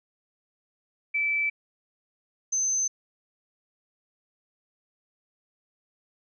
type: tone pair in turn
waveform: sine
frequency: 2317 / 6186 Hz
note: D7 / G8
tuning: -24 / -24 cents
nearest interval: octave + perfect fourth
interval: 1700 cents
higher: second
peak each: -23 dBFS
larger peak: neither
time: 1.14-1.5 / 2.52-2.88 s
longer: neither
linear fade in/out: 10 ms
effects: none